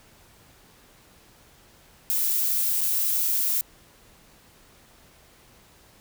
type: noise with dropouts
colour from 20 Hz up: violet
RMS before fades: -24 dBFS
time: 2.1-3.61 s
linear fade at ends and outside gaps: 0 ms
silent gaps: 2.808-2.813 s
effects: pink hiss -55 dBFS RMS until 6 s